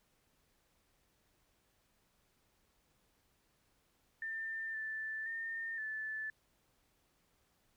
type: tone with pitch steps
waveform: sine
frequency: 1793 / 1761 / 1818 / 1747 Hz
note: A6 / A6 / A#6 / A6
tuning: +32 / +1 / -44 / -13 cents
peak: -38 dBFS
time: 4.22-6.3 s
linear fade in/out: 2 ms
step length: 520 ms
effects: pink hiss -75 dBFS RMS until 7.76 s